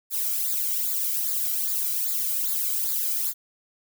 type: noise with flanger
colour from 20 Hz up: violet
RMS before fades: -26 dBFS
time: 0.1-3.34 s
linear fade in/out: 50 ms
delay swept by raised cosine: 0.34 to 1.15 ms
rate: 2.5 Hz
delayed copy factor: -0.9
effects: none